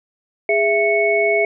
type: tone cluster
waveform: sine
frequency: 412.1 / 665 / 2210 Hz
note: G#4 / E5 / C#7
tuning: -13 / +15 / -6 cents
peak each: -18 dBFS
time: 0.49-1.45 s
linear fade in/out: 2 ms
effects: none